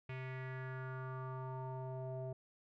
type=tone with low-pass filter sweep; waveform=square; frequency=130 Hz; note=C3; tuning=11 cents flat; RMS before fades=-44 dBFS; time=0.09-2.33 s; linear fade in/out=5 ms; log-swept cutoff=2400 to 600 Hz; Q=3.9; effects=none